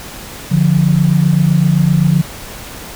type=tone pair together; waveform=sine; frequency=146.83 / 174.61 Hz; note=D3 / F3; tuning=0 / 0 cents; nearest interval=minor third; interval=300 cents; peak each=-11 dBFS; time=0.51-2.22 s; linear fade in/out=10 ms; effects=pink hiss -30 dBFS RMS until 2.95 s